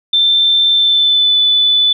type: tone with pitch glide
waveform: sine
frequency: 3558 to 3489 Hz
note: A7 to A7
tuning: +19 to -15 cents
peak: -8 dBFS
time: 0.13-1.93 s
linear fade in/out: 5 ms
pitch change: -34 cents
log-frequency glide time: 0.72-1.39 s
effects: none